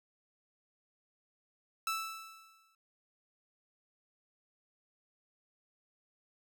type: tone with exponential decay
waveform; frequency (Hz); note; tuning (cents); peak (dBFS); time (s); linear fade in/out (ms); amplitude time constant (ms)
sawtooth; 1318.5; E6; 0; -27; 1.87-2.75; 2; 190
effects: none